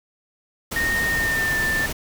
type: noise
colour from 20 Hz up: pink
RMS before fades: -28 dBFS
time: 0.71-1.93 s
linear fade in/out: 10 ms
type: tone with pitch glide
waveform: sine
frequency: 1844 to 1778.1 Hz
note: A#6 to A6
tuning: -19 to +18 cents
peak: -20 dBFS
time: 0.76-1.86 s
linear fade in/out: 2 ms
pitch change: -63 cents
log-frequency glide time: 1.08-1.58 s
effects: none